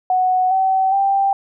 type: tone with pitch steps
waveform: sine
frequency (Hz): 740 / 763 / 786.7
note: F#5 / G5 / G5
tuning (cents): 0 / -47 / +6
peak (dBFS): -13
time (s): 0.1-1.33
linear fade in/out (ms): 2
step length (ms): 410
effects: none